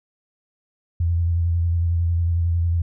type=tone with vibrato; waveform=sine; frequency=84.9 Hz; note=F2; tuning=48 cents flat; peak=-17 dBFS; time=1-2.82 s; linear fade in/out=5 ms; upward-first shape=square; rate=11 Hz; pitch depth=25 cents each way; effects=none